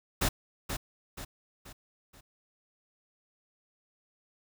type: noise with echo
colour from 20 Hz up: pink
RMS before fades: -27 dBFS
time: 0.21-0.29 s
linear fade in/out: 10 ms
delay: 480 ms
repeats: 4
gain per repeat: -7 dB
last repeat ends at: 2.21 s
effects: none

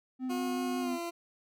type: tone with vibrato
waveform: triangle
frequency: 255.3 Hz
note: C4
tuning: 42 cents flat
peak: -30 dBFS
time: 0.19-0.99 s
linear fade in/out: 50 ms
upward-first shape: square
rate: 5.3 Hz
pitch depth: 12 cents each way
type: tone with pitch glide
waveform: 20% pulse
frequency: 359.9 to 341.5 Hz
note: F#4 to F4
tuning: -48 to -39 cents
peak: -30 dBFS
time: 0.29-1.11 s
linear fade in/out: 20 ms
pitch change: -91 cents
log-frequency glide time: 0.8-0.94 s
effects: none

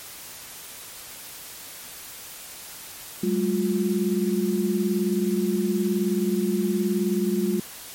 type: tone cluster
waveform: sine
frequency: 191.7 / 210.7 / 355.3 Hz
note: G3 / G#3 / F4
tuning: -38 / +25 / +30 cents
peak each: -25 dBFS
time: 3.23-7.6 s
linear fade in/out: 5 ms
effects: white hiss -40 dBFS RMS until 7.94 s + MP3 64 kbps

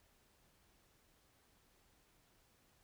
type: silence
effects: pink hiss -72 dBFS RMS until 2.83 s

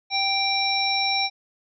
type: harmonic tone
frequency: 784 Hz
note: G5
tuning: in tune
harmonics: 1 / 3 / 5 / 7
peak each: -26 / -26 / -26 / -26 dBFS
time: 0.1-1.3 s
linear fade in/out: 50 ms
effects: none

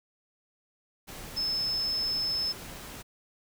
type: tone in noise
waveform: sine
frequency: 5230 Hz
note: E8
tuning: 15 cents flat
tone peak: -27 dBFS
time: 1.36-2.53 s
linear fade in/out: 20 ms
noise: pink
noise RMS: -43 dBFS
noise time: 1.07-3.03 s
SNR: +13 dB
effects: none

